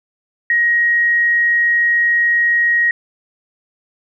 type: tone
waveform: sine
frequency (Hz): 1887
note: A#6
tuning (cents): +21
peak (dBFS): -11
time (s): 0.5-2.91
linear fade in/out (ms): 2
effects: none